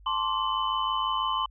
sine tone cluster, 880 / 1050 / 1156 / 3019 Hz, A5 / C6 / D6 / F#7, 0 / +6 / -28 / +34 cents, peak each -34 / -27 / -32 / -33 dBFS, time 0.06-1.46 s, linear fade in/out 5 ms, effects added 50 Hz sine -49 dBFS peak until 1.5 s

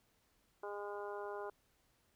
harmonic tone, 204.3 Hz, G#3, 28 cents flat, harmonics 2 / 3 / 4 / 5 / 6 / 7, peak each -44 / -49 / -49 / -50 / -55 / -53 dBFS, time 0.63-1.5 s, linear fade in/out 5 ms, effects pink hiss -75 dBFS RMS until 2.15 s

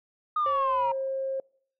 sine exponential sweep, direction down, 1244.5 to 932.3 Hz, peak -22 dBFS, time 0.36-0.92 s, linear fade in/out 5 ms
sine tone with pitch glide, 539 to 535 Hz, C#5 to C5, -49 to +38 cents, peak -27 dBFS, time 0.46-1.4 s, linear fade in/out 2 ms, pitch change -13 cents, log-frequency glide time 0.9-0.96 s
effects noise-tail reverb RT60 0.6 s tail -26 dB re dry + tanh soft clip ceiling -19 dBFS

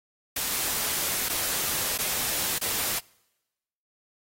white noise with dropouts, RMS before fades -28 dBFS, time 0.36-2.99 s, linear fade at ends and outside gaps 5 ms, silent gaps 1.286-1.296 / 1.976-1.986 / 2.583-2.613 s, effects noise-tail reverb RT60 1.0 s tail -26 dB re dry + AAC 48 kbps

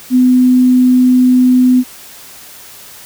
sine tone, 252.4 Hz, B3, 38 cents sharp, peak -5 dBFS, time 0.1-1.84 s, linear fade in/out 50 ms, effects white hiss -35 dBFS RMS until 3.05 s

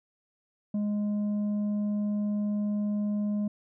triangle tone with tanh clipping, 207.4 Hz, G#3, 2 cents flat, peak -27 dBFS, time 0.74-3.48 s, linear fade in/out 5 ms, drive 9 dB, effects none

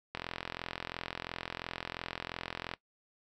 click train, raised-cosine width 0.3 ms, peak -20 dBFS, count 112, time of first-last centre 0.15-2.737 s, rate 42.9 Hz, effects noise-tail reverb RT60 0.1 s tail -19 dB re dry

